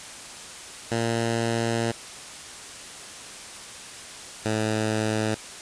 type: tone pair in turn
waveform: 10% pulse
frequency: 115.4 / 108.92 Hz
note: A#2 / A2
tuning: -17 / -17 cents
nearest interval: minor second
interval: 100 cents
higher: first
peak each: -15 dBFS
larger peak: neither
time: 0.91-1.92 / 4.45-5.35 s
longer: first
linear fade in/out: 10 ms
effects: white hiss -40 dBFS RMS until 5.61 s + resampled to 22050 Hz